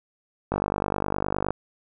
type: click train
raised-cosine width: 1 ms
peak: -10 dBFS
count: 50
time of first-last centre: 0.52-1.506 s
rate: 49.7 Hz
effects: none